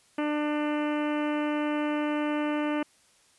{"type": "harmonic tone", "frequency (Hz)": 298.2, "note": "D4", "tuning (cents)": 27, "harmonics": [1, 2, 3, 4, 5, 6, 7, 8, 9, 10], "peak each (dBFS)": [-27, -33, -37, -39, -41, -43, -44, -45, -46, -47], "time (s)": [0.18, 2.83], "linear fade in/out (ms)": 5, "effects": ["white hiss -62 dBFS RMS until 3.38 s", "resampled to 24000 Hz"]}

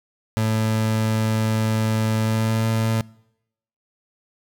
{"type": "tone with pitch glide", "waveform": "30% pulse", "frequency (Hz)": [110, 111.92], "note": ["A2", "A2"], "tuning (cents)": [0, 30], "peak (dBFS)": -16, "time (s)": [0.37, 3.01], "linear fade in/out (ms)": 0, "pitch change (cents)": 30, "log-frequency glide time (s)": [2.23, 2.61], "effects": ["noise-tail reverb RT60 0.8 s tail -24 dB re dry"]}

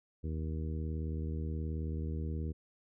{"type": "harmonic tone", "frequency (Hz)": 78.7, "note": "D#2", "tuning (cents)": 20, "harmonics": [1, 2, 3, 4, 5, 6], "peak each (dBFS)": [-35, -41, -45, -47, -49, -51], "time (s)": [0.23, 2.53], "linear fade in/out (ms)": 20, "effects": []}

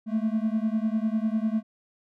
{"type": "beating tone pair", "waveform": "triangle", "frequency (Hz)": [215.6, 225.6], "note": ["A3", "A3"], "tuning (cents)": [-35, 44], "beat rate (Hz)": 10, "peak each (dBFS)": [-24, -25], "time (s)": [0.06, 1.63], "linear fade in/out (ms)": 50, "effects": []}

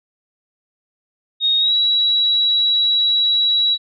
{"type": "tone with pitch glide", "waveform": "sine", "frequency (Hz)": [3729, 3896], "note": ["A#7", "B7"], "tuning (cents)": [0, -24], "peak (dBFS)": -13, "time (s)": [1.4, 3.78], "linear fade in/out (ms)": 50, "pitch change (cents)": 76, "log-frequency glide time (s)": [1.59, 1.73], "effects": []}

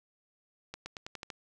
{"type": "accelerating click train", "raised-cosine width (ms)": 0.2, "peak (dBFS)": -23, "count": 7, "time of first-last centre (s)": [0.74, 1.302], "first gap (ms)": 120, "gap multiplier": 0.9, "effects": []}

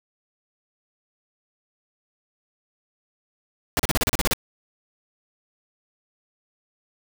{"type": "noise bursts", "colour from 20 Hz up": "pink", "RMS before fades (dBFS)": -21, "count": 10, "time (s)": [3.77, 4.334], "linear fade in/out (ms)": 0, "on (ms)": 24, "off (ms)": 36, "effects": []}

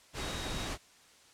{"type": "tone in noise", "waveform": "sine", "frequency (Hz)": 3786, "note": "A#7", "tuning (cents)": 26, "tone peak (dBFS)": -45, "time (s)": [0.17, 0.71], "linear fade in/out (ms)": 50, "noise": "pink", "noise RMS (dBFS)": -37, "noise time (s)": [0.13, 0.78], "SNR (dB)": -11, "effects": ["white hiss -60 dBFS RMS until 1.33 s", "low-pass 8000 Hz 12 dB/octave"]}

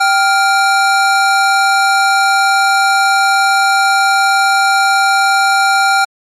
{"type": "tone pair together", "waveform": "square", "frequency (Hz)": [782.1, 1400], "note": ["G5", "F6"], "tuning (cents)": [-4, 4], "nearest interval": "minor seventh", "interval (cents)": 1008, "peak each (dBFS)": -12, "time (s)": [0, 6.05], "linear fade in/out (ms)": 10, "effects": ["low-pass 9000 Hz 12 dB/octave", "MP3 64 kbps"]}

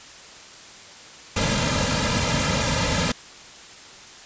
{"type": "noise with comb filter", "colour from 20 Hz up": "pink", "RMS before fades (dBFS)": -22, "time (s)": [1.36, 3.12], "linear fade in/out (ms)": 5, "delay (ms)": 2.7, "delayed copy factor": -0.85, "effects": ["white hiss -43 dBFS RMS until 4.25 s", "resampled to 16000 Hz"]}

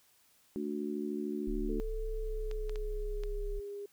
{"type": "chord", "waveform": "sine", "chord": "D major", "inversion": "second", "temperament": "just", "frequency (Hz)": [220.2, 293.7, 367.1], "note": ["A3", "D4", "F#4"], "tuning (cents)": [2, 0, -14], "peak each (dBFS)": -38, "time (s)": [0.56, 1.8], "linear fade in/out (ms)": 0}
{"type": "tone", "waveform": "sine", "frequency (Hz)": 33, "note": "C1", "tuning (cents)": 16, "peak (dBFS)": -34, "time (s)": [1.47, 3.6], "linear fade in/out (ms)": 10}
{"type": "tone with pitch glide", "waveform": "sine", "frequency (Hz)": [440, 405.8], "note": ["A4", "G#4"], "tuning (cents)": [0, -40], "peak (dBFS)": -39, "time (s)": [1.69, 3.86], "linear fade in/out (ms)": 5, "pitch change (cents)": -140, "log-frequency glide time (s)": [2.13, 3.57]}
{"type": "clicks", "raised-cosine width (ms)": 0.2, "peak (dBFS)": -30, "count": 4, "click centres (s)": [2.513, 2.695, 2.758, 3.236]}
{"effects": ["white hiss -67 dBFS RMS until 3.92 s"]}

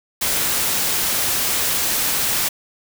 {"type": "noise", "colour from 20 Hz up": "white", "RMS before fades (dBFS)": -20, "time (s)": [0.21, 2.49], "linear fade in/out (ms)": 10, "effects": []}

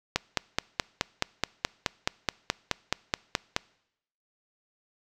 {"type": "click train", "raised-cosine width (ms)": 0.2, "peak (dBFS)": -6, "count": 17, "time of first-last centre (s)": [0.16, 3.564], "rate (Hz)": 4.7, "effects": ["noise-tail reverb RT60 0.8 s tail -24 dB re dry"]}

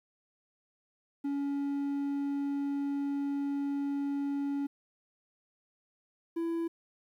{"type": "tone pair in turn", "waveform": "triangle", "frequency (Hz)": [281.6, 333.4], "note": ["C#4", "E4"], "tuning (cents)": [27, 20], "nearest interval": "minor third", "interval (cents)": 293, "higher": "second", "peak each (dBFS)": -28, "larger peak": "neither", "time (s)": [[1.24, 4.67], [6.36, 6.68]], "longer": "first", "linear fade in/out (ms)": 10, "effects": ["11-bit"]}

